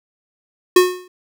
square tone with exponential decay, 363.3 Hz, F#4, 32 cents flat, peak -5 dBFS, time 0.76-1.08 s, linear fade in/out 5 ms, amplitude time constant 68 ms, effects none

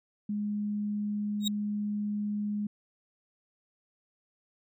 sine tone, 207.7 Hz, G#3, in tune, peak -29 dBFS, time 0.29-2.67 s, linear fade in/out 5 ms
35% pulse tone with exponential growth, 3784 Hz, A#7, 25 cents sharp, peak -22 dBFS, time 1.4-1.48 s, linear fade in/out 5 ms, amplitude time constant 17 ms
effects none

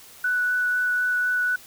sine tone with vibrato, 1482 Hz, F#6, 2 cents sharp, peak -20 dBFS, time 0.24-1.56 s, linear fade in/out 5 ms, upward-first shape sine, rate 4 Hz, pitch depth 8 cents each way, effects white hiss -47 dBFS RMS until 1.66 s

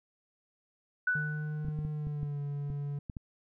sine tone with exponential decay, 1488 Hz, F#6, 9 cents sharp, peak -24 dBFS, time 1.07-1.72 s, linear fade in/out 5 ms, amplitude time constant 140 ms
triangle tone with pitch glide, 151.9 to 143.37 Hz, D#3 to D3, -41 to -41 cents, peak -31 dBFS, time 1.15-2.99 s, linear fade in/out 5 ms, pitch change -100 cents, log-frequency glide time 1.9-2.4 s
clicks, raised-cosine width 5 ms, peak -27 dBFS, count 9, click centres 1.649 / 1.685 / 1.789 / 1.85 / 2.07 / 2.231 / 2.701 / 3.098 / 3.168 s
effects none

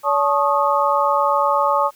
sine tone cluster, 570 / 868 / 1094 / 1242 Hz, C#5 / A5 / C#6 / D#6, +48 / -24 / -23 / -3 cents, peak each -20 dBFS, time 0.03-1.91 s, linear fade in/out 50 ms, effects white hiss -52 dBFS RMS until 1.95 s

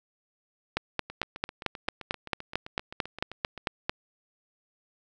two click trains, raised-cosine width 0.3 ms, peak -23 / -10 dBFS, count 20 / 15, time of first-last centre 1.1-3.577 / 0.77-3.895 s, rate 7.67 / 4.48 Hz, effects none

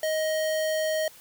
square tone, 627 Hz, D#5, 13 cents sharp, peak -25 dBFS, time 0.03-1.08 s, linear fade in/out 2 ms, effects white hiss -51 dBFS RMS until 1.2 s

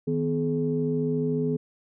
sine tone cluster, 156.7 / 250.6 / 424.2 Hz, D#3 / B3 / G#4, +13 / +25 / +37 cents, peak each -27 dBFS, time 0.07-1.57 s, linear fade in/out 10 ms, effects tanh soft clip ceiling -13 dBFS

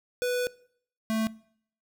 square tone pair in turn, 493.9 / 220.8 Hz, B4 / A3, 0 / +6 cents, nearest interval octave + major second, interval 1394 cents, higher first, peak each -26 dBFS, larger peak neither, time 0.22-0.47 / 1.1-1.27 s, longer first, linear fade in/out 0 ms, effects noise-tail reverb RT60 0.6 s tail -21 dB re dry

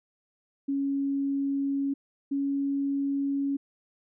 sine tone pair in turn, 277.2 / 278.4 Hz, C#4 / C#4, 0 / +8 cents, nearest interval unison, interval 8 cents, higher second, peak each -25 dBFS, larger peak neither, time 0.68-1.94 / 2.31-3.57 s, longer neither, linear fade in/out 10 ms, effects none

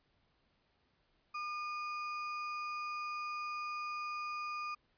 sine tone with sample-and-hold, 1207 Hz, D6, 47 cents sharp, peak -37 dBFS, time 1.34-4.75 s, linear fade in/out 10 ms, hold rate 3675 Hz, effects pink hiss -75 dBFS RMS until 4.97 s + resampled to 11025 Hz

